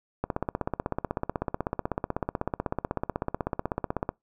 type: click train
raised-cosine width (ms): 1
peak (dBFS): -13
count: 63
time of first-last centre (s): 0.24-4.091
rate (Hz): 16.1
effects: noise-tail reverb RT60 0.2 s tail -26 dB re dry

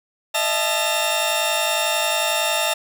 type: tone cluster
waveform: sawtooth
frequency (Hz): 616 / 667 / 872 / 2739 / 3656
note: D#5 / E5 / A5 / F7 / A#7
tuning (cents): -17 / +20 / -16 / -34 / -34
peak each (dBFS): -22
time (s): 0.34-2.74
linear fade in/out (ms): 10
effects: none

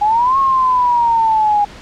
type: exponential two-way sweep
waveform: sine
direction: up then down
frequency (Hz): 817 to 1094 to 817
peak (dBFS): -10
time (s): 0.01-1.65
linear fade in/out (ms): 10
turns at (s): 0.38
effects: pink hiss -36 dBFS RMS until 1.81 s + low-pass 5000 Hz 12 dB/octave

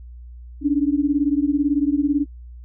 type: beating tone pair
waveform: sine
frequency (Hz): 280.9 / 298.9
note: C#4 / D4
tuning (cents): +23 / +31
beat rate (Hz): 18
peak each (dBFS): -19 / -20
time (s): 0.61-2.26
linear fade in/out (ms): 50
effects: added 60 Hz sine -36 dBFS peak until 2.64 s

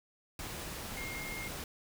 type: tone in noise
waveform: sine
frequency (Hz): 2133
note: C7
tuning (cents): +33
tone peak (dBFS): -41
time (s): 0.97-1.48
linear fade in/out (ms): 2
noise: pink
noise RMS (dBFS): -42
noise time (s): 0.39-1.64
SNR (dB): -2
effects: none

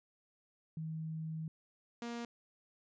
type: tone pair in turn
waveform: sine / sawtooth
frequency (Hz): 159.2 / 235.9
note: D#3 / A#3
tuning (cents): +40 / +21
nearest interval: perfect fifth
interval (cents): 681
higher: second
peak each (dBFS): -38 / -36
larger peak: second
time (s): 0.77-1.48 / 2.02-2.25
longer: first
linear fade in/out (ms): 2
effects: resampled to 16000 Hz

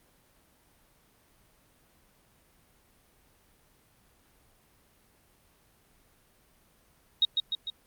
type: tone with echo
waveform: sine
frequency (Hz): 3761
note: A#7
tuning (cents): +15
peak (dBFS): -19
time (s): 7.22-7.25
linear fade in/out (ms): 2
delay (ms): 150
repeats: 3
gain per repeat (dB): -4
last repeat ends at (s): 7.7
effects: pink hiss -64 dBFS RMS until 7.86 s + Opus 32 kbps

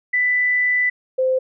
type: tone pair in turn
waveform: sine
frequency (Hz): 1988 / 518.4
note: B6 / C5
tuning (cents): +11 / -16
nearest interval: octave + major seventh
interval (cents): 2327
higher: first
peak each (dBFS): -15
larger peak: neither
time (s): 0.13-0.9 / 1.18-1.39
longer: first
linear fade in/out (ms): 10
effects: none

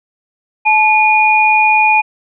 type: tone pair together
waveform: sine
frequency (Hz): 864 / 2444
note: A5 / D#7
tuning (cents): -32 / -32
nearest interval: octave + tritone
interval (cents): 1800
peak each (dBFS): -10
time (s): 0.65-2.02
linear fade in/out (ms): 20
effects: none

